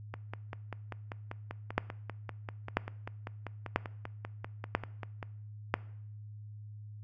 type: two click trains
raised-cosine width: 0.5 ms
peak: -24 / -11 dBFS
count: 27 / 5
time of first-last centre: 0.14-5.228 / 1.78-5.74 s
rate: 5.11 / 1.01 Hz
effects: noise-tail reverb RT60 0.7 s tail -21 dB re dry + added 105 Hz sine -44 dBFS peak until 7.03 s